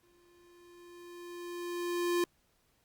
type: tone with exponential growth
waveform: square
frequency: 349.2 Hz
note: F4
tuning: in tune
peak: -27 dBFS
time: 0.03-2.24 s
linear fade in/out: 2 ms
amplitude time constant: 480 ms
effects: pink hiss -72 dBFS RMS until 2.84 s + Opus 48 kbps